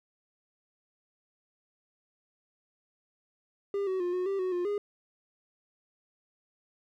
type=tone with pitch steps; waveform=triangle; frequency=399.9 / 376.3 / 354.1 / 364.1 / 392.4 / 369.9 / 354 / 410.3 Hz; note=G4 / F#4 / F4 / F#4 / G4 / F#4 / F4 / G#4; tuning=+35 / +29 / +24 / -28 / +2 / 0 / +23 / -21 cents; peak=-26 dBFS; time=3.74-4.78 s; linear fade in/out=2 ms; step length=130 ms; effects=none